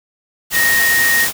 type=tone in noise; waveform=sine; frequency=1864.7 Hz; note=A#6; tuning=in tune; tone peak=-12 dBFS; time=0.52-1.28 s; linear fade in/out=50 ms; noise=white; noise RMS=-18 dBFS; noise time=0.5-1.33 s; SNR=+3 dB; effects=none